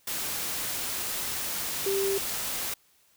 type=tone in noise; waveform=sine; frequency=392.3 Hz; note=G4; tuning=1 cent sharp; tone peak=-25 dBFS; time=1.86-2.18 s; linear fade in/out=5 ms; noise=white; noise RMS=-32 dBFS; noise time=0.07-2.74 s; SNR=+4 dB; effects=white hiss -64 dBFS RMS until 3.16 s